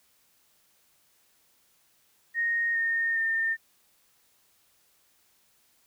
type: tone with pitch steps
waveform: sine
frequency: 1860 / 1835.5 / 1811.2 Hz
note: A#6 / A#6 / A6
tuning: -4 / -27 / +50 cents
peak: -24 dBFS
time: 2.34-3.57 s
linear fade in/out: 50 ms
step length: 410 ms
effects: white hiss -66 dBFS RMS until 5.86 s